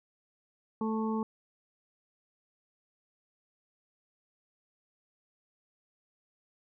harmonic tone, 220 Hz, A3, in tune, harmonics 1 / 2 / 4 / 5, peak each -30 / -36 / -39 / -41 dBFS, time 0.81-1.23 s, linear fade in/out 2 ms, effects none

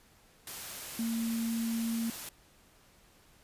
sine tone in noise, 228.8 Hz, A#3, 32 cents flat, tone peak -30 dBFS, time 0.99-2.1 s, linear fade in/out 2 ms, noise white, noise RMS -42 dBFS, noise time 0.47-2.29 s, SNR +9 dB, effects pink hiss -62 dBFS RMS until 3.43 s + resampled to 32000 Hz

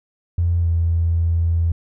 triangle tone with pitch glide, 85.8 to 83.65 Hz, F2 to E2, -30 to +26 cents, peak -11 dBFS, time 0.38-1.72 s, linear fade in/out 5 ms, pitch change -44 cents, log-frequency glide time 0.61-0.67 s, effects tanh soft clip ceiling -13 dBFS

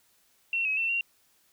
sine tone with pitch steps, 2718 / 2555 / 2691 / 2755 Hz, F7 / D#7 / E7 / F7, -48 / +45 / +35 / -24 cents, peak -25 dBFS, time 0.53-1.01 s, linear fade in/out 2 ms, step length 120 ms, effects white hiss -66 dBFS RMS until 1.52 s

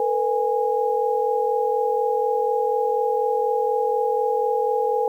sine tone cluster, 451 / 495.1 / 825 Hz, A4 / B4 / G#5, +43 / +4 / -12 cents, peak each -23 dBFS, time 0-5.08 s, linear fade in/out 2 ms, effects 9-bit

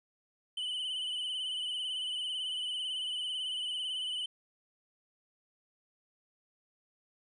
triangle tone with vibrato, 3005 Hz, F#7, 26 cents sharp, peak -32 dBFS, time 0.57-4.26 s, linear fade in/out 5 ms, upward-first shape sine, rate 18 Hz, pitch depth 50 cents each way, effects resampled to 24000 Hz + 12-bit

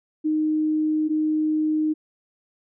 sine tone pair in turn, 309.2 / 309.2 Hz, D#4 / D#4, -11 / -11 cents, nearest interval unison, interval 0 cents, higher neither, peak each -19 dBFS, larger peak neither, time 0.24-1.09 / 1.09-1.94 s, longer neither, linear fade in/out 20 ms, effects none

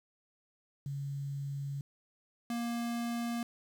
sine / square tone pair in turn, 140 / 235.5 Hz, C#3 / A#3, +18 / +18 cents, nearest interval major sixth, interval 900 cents, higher second, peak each -35 / -34 dBFS, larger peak second, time 0.86-1.81 / 2.5-3.43 s, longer first, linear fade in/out 2 ms, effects 10-bit

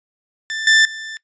sawtooth tone with level steps, 1772 Hz, A6, 12 cents sharp, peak -19 / -6 / -25 dBFS, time 0.5-1.17 s, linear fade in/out 0 ms, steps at 0.67 / 0.85 s, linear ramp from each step 2 ms, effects noise-tail reverb RT60 0.1 s tail -20 dB re dry + resampled to 16000 Hz

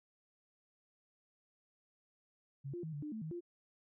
sine tone with pitch steps, 137.9 / 349.1 / 158.9 / 145.3 / 300.2 / 219.5 / 157.7 / 348 Hz, C#3 / F4 / D#3 / D3 / D4 / A3 / D#3 / F4, -9 / -1 / +37 / -18 / +38 / -4 / +24 / -6 cents, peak -40 dBFS, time 2.64-3.408 s, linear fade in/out 20 ms, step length 96 ms, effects none

